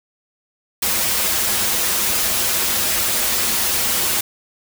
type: noise with comb filter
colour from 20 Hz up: white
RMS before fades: -19 dBFS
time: 0.82-4.21 s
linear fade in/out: 5 ms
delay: 6.9 ms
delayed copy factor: -0.8
effects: none